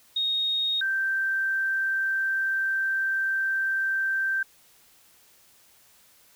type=tone pair in turn; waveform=sine; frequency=3729 / 1564.6 Hz; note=A#7 / G6; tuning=0 / -4 cents; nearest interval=octave + minor third; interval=1504 cents; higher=first; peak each=-23 dBFS; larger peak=neither; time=0.16-0.81 / 0.81-4.43 s; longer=second; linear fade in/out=5 ms; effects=white hiss -58 dBFS RMS until 6.35 s